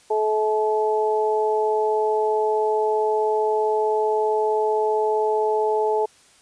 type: harmonic tone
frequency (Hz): 215.4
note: A3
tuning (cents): -37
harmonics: 2 / 3 / 4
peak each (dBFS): -20 / -28 / -23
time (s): 0.1-6.06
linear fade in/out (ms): 10
effects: white hiss -54 dBFS RMS until 6.41 s + resampled to 22050 Hz